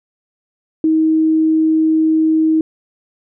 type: tone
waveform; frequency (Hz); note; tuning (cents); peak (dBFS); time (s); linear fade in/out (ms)
sine; 316.9; D#4; +32; -10; 0.84-2.61; 2
effects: none